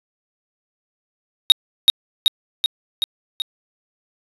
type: tone with echo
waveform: triangle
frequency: 3753 Hz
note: A#7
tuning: 11 cents sharp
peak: -3 dBFS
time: 1.5-1.52 s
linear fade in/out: 0 ms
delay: 380 ms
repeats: 5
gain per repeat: -3 dB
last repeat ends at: 3.42 s
effects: resampled to 32000 Hz